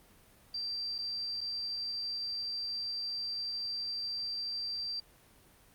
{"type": "tone with dropouts", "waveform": "sine", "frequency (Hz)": 4697, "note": "D8", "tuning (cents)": -1, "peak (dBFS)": -34, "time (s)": [0.54, 5], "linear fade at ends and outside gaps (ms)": 5, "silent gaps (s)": [[0.982, 0.986], [1.408, 1.412]], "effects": ["pink hiss -61 dBFS RMS until 5.74 s", "Opus 32 kbps"]}